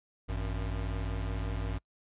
square tone pair together, 52.53 / 93.4 Hz, G#1 / F#2, +20 / +17 cents, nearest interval minor seventh, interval 997 cents, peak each -34 / -37 dBFS, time 0.28-1.79 s, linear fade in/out 20 ms, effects noise-tail reverb RT60 0.1 s tail -26 dB re dry + resampled to 8000 Hz

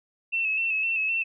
sine tone with vibrato, 2637 Hz, E7, in tune, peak -23 dBFS, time 0.32-1.24 s, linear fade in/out 20 ms, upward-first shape square, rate 3.9 Hz, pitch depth 37 cents each way, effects none

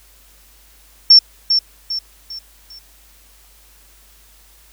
sine tone with echo, 5430 Hz, F8, 50 cents flat, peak -3 dBFS, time 1.1-1.19 s, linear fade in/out 5 ms, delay 400 ms, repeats 4, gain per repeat -8 dB, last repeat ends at 2.79 s, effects added 50 Hz sine -50 dBFS peak until 4.72 s + white hiss -50 dBFS RMS until 4.72 s

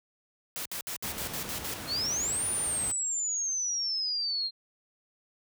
white noise bursts, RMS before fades -36 dBFS, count 8, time 0.56-1.739 s, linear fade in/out 0 ms, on 94 ms, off 61 ms
pink noise, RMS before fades -39 dBFS, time 1.03-2.92 s, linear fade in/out 10 ms
sine exponential two-way sweep, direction up then down, 4157 to 9650 to 4157 Hz, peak -28 dBFS, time 1.87-4.51 s, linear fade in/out 50 ms, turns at 2.47 s
effects high-pass 60 Hz 12 dB/octave

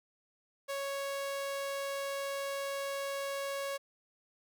sawtooth tone, 554.4 Hz, C#5, in tune, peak -31 dBFS, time 0.68-3.78 s, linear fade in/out 20 ms, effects none

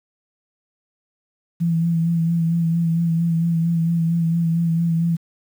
sine tone with vibrato, 166.8 Hz, E3, 21 cents sharp, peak -16 dBFS, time 1.6-5.17 s, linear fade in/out 20 ms, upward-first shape sine, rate 4.4 Hz, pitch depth 30 cents each way, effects 8-bit

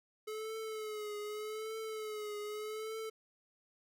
square tone with vibrato, 429.2 Hz, A4, 43 cents flat, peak -40 dBFS, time 0.27-3.1 s, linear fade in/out 10 ms, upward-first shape triangle, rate 0.83 Hz, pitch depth 59 cents each way, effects none

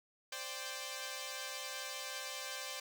5% pulse chord, C suspended second, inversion none, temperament equal with one note detuned, 523.3 / 587.3 / 786.3 Hz, C5 / D5 / G5, 0 / 0 / +5 cents, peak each -33 / -34 / -36 dBFS, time 0.32-2.8 s, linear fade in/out 5 ms, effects none

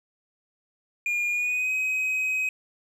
triangle tone with pitch glide, 2422 to 2528 Hz, D#7 to D#7, -47 to +27 cents, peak -22 dBFS, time 1.06-2.49 s, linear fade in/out 2 ms, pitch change +74 cents, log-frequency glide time 1.3-1.72 s, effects none

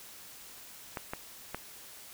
clicks, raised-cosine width 0.5 ms, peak -20 dBFS, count 3, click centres 0.972 / 1.135 / 1.546 s, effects white hiss -50 dBFS RMS until 2.13 s

